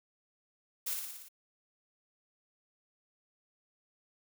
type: noise with echo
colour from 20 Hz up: blue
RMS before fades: -35 dBFS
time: 0.86-0.94 s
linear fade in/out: 10 ms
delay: 58 ms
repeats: 6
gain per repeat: -3 dB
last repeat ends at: 1.288 s
effects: none